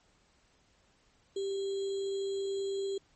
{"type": "tone with sample-and-hold", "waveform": "sine", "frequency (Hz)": 392, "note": "G4", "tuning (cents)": 0, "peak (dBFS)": -31, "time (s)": [1.36, 2.98], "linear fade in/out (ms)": 5, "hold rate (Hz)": 3675, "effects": ["pink hiss -68 dBFS RMS until 3.15 s", "MP3 32 kbps"]}